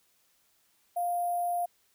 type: tone with sample-and-hold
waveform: sine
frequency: 701 Hz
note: F5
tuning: 6 cents sharp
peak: -27 dBFS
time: 0.96-1.66 s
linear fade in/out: 10 ms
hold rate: 11025 Hz
effects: white hiss -69 dBFS RMS until 1.94 s